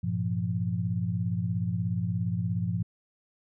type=tone cluster; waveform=sine; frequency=100.4 / 117.3 / 173.2 Hz; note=G2 / A#2 / F3; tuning=+42 / +11 / -14 cents; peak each=-31 / -31 / -30 dBFS; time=0.03-2.83 s; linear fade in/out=10 ms; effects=none